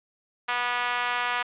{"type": "tone with high-pass filter", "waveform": "5% pulse", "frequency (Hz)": 244.1, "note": "B3", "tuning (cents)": -20, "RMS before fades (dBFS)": -27, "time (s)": [0.48, 1.43], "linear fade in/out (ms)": 10, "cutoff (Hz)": 910, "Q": 1.5, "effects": ["resampled to 8000 Hz", "8-bit"]}